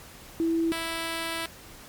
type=tone pair in turn; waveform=sine / 5% pulse; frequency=329.6 / 329.6 Hz; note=E4 / E4; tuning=0 / 0 cents; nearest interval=unison; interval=0 cents; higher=neither; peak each=-22 / -18 dBFS; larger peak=second; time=0.4-0.72 / 0.72-1.46 s; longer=second; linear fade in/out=0 ms; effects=pink hiss -47 dBFS RMS until 1.88 s + MP3 96 kbps